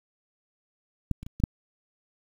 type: clicks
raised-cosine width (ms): 5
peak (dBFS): -13 / -27 / -27 / -22 / -6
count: 5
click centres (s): 1.113 / 1.23 / 1.265 / 1.401 / 1.438
effects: 8-bit